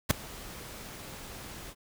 pink noise with ADSR envelope, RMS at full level -21 dBFS, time 0.09-1.75 s, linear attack 19 ms, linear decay 4 ms, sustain -23 dB, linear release 58 ms, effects none

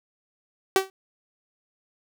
sawtooth tone with exponential decay, 383.4 Hz, G4, 38 cents flat, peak -10 dBFS, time 0.76-0.9 s, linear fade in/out 1 ms, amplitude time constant 30 ms, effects none

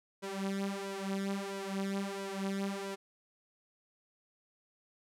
sawtooth tone with flanger, 196 Hz, G3, in tune, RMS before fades -37 dBFS, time 0.22-2.96 s, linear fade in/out 20 ms, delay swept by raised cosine 2 to 5.7 ms, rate 1.5 Hz, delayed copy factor +0.85, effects low-pass 11000 Hz 12 dB/octave

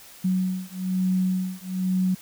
sine beating tone pair, 185 / 186.1 Hz, F#3 / F#3, 0 / +10 cents, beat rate 1.1 Hz, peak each -25 / -25 dBFS, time 0.24-2.15 s, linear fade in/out 10 ms, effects white hiss -47 dBFS RMS until 2.21 s

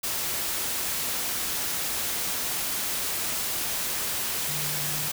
sine tone in noise, 150 Hz, D3, 37 cents sharp, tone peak -37 dBFS, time 4.48-5.09 s, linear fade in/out 10 ms, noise white, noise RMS -29 dBFS, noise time 0.03-5.12 s, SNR -11 dB, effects none

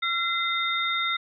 sine tone cluster, 1359 / 2058 / 3663 Hz, F6 / C7 / A#7, -48 / -29 / -31 cents, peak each -28 dBFS, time 0.02-1.17 s, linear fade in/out 10 ms, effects none

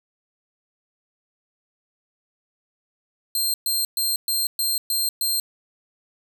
15% pulse tone bursts, 4176 Hz, C8, 4 cents flat, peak -14 dBFS, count 7, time 3.35-5.4 s, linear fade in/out 2 ms, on 190 ms, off 120 ms, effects none

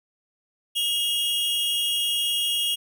45% pulse tone pair together, 2852 / 3291 Hz, F7 / G#7, +36 / -16 cents, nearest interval major second, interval 248 cents, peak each -25 dBFS, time 0.75-2.76 s, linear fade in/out 20 ms, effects none

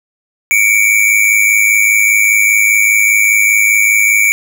square tone pair together, 2244 / 2349 Hz, C#7 / D7, +21 / 0 cents, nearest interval minor second, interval 79 cents, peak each -11 dBFS, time 0.51-4.32 s, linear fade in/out 0 ms, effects none

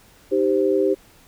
sine chord, C minor, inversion first, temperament equal with one note detuned, 311.1 / 392 / 520.5 Hz, Eb4 / G4 / C5, 0 / 0 / -9 cents, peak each -23 / -18 / -22 dBFS, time 0.31-0.95 s, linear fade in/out 20 ms, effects pink hiss -52 dBFS RMS until 1.27 s

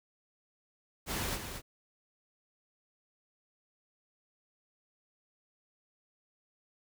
pink noise with echo, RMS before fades -35 dBFS, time 1.06-1.39 s, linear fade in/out 50 ms, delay 230 ms, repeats 1, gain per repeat -7 dB, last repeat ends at 1.62 s, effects none

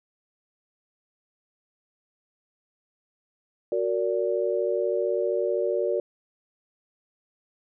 sine chord, Gb augmented, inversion none, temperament just, 370 / 462.5 / 578.1 Hz, Gb4 / Bb4 / D5, 0 / -14 / -27 cents, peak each -27 dBFS, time 3.72-6 s, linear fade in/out 2 ms, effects none

